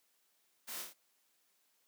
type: noise with echo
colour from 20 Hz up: white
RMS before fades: -45 dBFS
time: 0.67-0.83 s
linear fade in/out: 20 ms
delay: 27 ms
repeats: 4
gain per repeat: -3 dB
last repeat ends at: 0.938 s
effects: white hiss -75 dBFS RMS until 1.87 s + high-pass 200 Hz 12 dB/octave